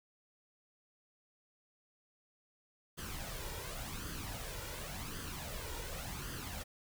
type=noise with flanger; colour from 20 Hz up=pink; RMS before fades=-43 dBFS; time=2.97-6.64 s; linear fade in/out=20 ms; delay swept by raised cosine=0.63 to 2.13 ms; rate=0.9 Hz; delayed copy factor=+0.6; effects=none